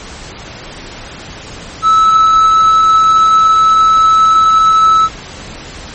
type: tone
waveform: triangle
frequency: 1305 Hz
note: E6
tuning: 18 cents flat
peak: -3 dBFS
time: 1.82-5.09 s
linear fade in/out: 50 ms
effects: pink hiss -29 dBFS RMS until 5.94 s + MP3 32 kbps